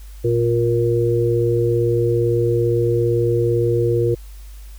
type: harmonic tone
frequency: 117.7 Hz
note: A#2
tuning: 17 cents sharp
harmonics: 1 / 3 / 4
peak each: -19 / -19 / -19 dBFS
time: 0.24-4.15 s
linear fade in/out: 10 ms
effects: added 50 Hz sine -34 dBFS peak until 4.78 s + white hiss -50 dBFS RMS until 4.78 s